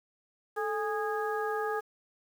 harmonic tone with a mistuned harmonic, 412.6 Hz, G#4, 11 cents flat, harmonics 1 / 2 / 3 / 4, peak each -32 / -35 / -37 / -38 dBFS, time 0.56-1.81 s, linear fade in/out 20 ms, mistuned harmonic 1, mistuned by +94 cents, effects 9-bit

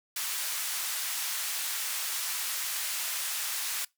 white band-pass noise, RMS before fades -33 dBFS, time 0.16-3.85 s, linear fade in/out 5 ms, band 1100 to 16000 Hz, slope 12 dB/octave, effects noise-tail reverb RT60 0.2 s tail -24 dB re dry

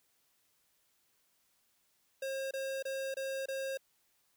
square tone bursts, 537 Hz, C5, 45 cents sharp, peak -36 dBFS, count 5, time 2.22-3.774 s, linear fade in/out 5 ms, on 290 ms, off 26 ms, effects white hiss -74 dBFS RMS until 4.36 s

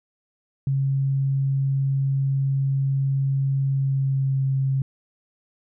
sine tone with pitch glide, 136.4 to 134.68 Hz, C#3 to C#3, -28 to -50 cents, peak -19 dBFS, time 0.67-4.82 s, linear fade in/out 2 ms, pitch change -22 cents, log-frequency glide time 3.69-4.44 s, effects none

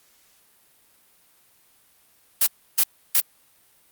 blue noise bursts, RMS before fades -17 dBFS, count 3, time 2.41-3.204 s, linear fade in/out 5 ms, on 58 ms, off 310 ms, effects white hiss -59 dBFS RMS until 3.91 s + Opus 48 kbps

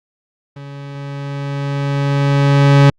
40% pulse tone with level ramp, 140.7 Hz, C#3, 26 cents sharp, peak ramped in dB -29 to -4 dBFS, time 0.56-2.9 s, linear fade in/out 5 ms, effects low-pass 4000 Hz 12 dB/octave + Opus 48 kbps

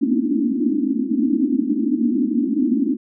white band-pass noise, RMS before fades -19 dBFS, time 0.01-2.97 s, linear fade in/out 20 ms, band 220 to 320 Hz, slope 96 dB/octave, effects none

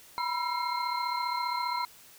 sine tone cluster, 967 / 1002 / 1344 / 2132 / 4126 Hz, B5 / B5 / E6 / C7 / C8, -37 / +25 / +33 / +32 / -25 cents, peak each -31 / -35 / -38 / -39 / -39 dBFS, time 0.18-1.85 s, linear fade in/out 0 ms, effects white hiss -54 dBFS RMS until 2.18 s

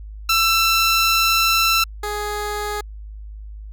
15% pulse tone pair in turn, 1338 / 416.6 Hz, E6 / G#4, +25 / +5 cents, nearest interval octave + minor sixth, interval 2020 cents, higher first, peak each -8 / -17 dBFS, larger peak first, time 0.29-1.84 / 2.03-2.81 s, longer first, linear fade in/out 5 ms, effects added 52 Hz sine -32 dBFS peak until 3.72 s

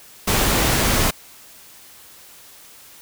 pink noise, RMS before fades -18 dBFS, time 0.27-1.11 s, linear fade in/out 10 ms, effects white hiss -45 dBFS RMS until 3.01 s

